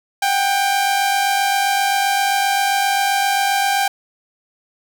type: tone pair together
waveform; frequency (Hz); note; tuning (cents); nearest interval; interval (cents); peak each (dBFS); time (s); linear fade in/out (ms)
sawtooth; 746.4 / 794; F#5 / G5; +15 / +22; minor second; 107; -20 / -12; 0.22-3.88; 5
effects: none